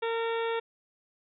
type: harmonic tone with a mistuned harmonic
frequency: 457.9 Hz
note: A#4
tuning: 31 cents flat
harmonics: 1 / 2 / 3 / 4 / 5 / 6 / 7 / 8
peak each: -29 / -35 / -39 / -41 / -43 / -45 / -46 / -47 dBFS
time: 0.02-0.6 s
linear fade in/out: 10 ms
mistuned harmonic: 7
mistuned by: +72 cents
effects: none